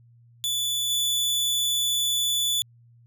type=tone with level steps; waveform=sawtooth; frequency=3469 Hz; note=A7; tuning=25 cents flat; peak=-21 / -19 dBFS; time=0.44-2.62 s; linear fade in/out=0 ms; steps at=0.89 s; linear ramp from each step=20 ms; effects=added 118 Hz sine -52 dBFS peak until 3.06 s